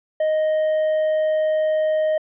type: tone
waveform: triangle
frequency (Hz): 622.3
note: D#5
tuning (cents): 0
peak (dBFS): -15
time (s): 0.2-2.18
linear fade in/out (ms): 5
effects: resampled to 8000 Hz